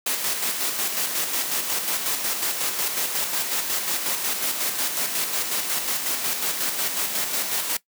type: noise with tremolo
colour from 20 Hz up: white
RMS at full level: -24 dBFS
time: 0.06-7.77 s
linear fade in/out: 5 ms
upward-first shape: square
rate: 5.5 Hz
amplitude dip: 40%
effects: noise-tail reverb RT60 0.1 s tail -19 dB re dry + high-pass 200 Hz 12 dB/octave